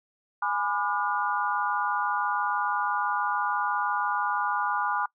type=chord; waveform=sine; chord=G# diminished seventh; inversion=none; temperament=just; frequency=830.6 / 996.7 / 1196.1 / 1435.3 Hz; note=G#5 / B5 / D6 / F6; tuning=0 / +16 / +31 / +47 cents; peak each=-30 dBFS; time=0.42-5.06 s; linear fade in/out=5 ms; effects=noise-tail reverb RT60 0.1 s tail -24 dB re dry